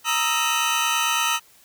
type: tone cluster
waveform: 25% pulse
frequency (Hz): 932 / 1260 / 1329 / 3024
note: A#5 / D#6 / E6 / F#7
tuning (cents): -1 / +21 / +14 / +37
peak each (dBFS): -22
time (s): 0.04-1.4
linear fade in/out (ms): 50
effects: white hiss -54 dBFS RMS until 1.64 s